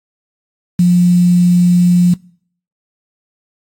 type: tone with quantisation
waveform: sine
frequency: 176.9 Hz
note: F3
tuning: 23 cents sharp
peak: -6 dBFS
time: 0.79-2.14 s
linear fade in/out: 5 ms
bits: 5
effects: noise-tail reverb RT60 0.6 s tail -25 dB re dry + AAC 64 kbps